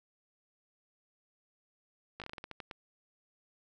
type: slowing click train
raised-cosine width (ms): 0.3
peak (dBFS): -26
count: 11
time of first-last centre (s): 2.2-2.712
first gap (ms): 17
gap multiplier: 1.23
effects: none